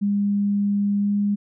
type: tone with pitch glide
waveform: sine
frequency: 202.6 to 203.9 Hz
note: G#3 to G#3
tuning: -43 to -32 cents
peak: -18 dBFS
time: 0.01-1.36 s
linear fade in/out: 20 ms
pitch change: +11 cents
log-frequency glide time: 1-1.11 s
effects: none